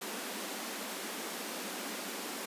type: high-pass noise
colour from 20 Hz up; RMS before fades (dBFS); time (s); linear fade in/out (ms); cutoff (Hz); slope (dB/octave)
pink; -40; 0.01-2.46; 10; 190; 96
effects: resampled to 32000 Hz